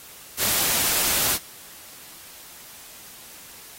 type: noise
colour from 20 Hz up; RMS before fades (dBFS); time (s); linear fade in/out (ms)
white; -22; 0.37-1.39; 50
effects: white hiss -44 dBFS RMS until 3.78 s + AAC 48 kbps